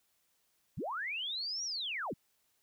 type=linear two-way sweep; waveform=sine; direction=up then down; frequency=64.4 to 5820 to 79.9 Hz; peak=-35 dBFS; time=0.77-2.14 s; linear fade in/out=10 ms; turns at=1.64 s; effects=white hiss -75 dBFS RMS until 2.62 s